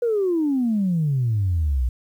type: exponential sweep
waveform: sine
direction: down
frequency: 489.6 to 58.27 Hz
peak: -17 dBFS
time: 0.02-1.89 s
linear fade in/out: 5 ms
effects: tanh soft clip ceiling -14 dBFS + 9-bit